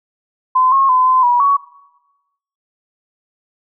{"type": "tone with pitch steps", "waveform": "sine", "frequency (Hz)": [1025, 1084, 1018, 1027, 969, 1121], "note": ["C6", "C#6", "C6", "C6", "B5", "C#6"], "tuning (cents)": [-36, -39, -48, -33, -33, 19], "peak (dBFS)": -9, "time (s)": [0.55, 1.57], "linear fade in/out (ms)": 10, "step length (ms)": 170, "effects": ["noise-tail reverb RT60 1.0 s tail -20 dB re dry"]}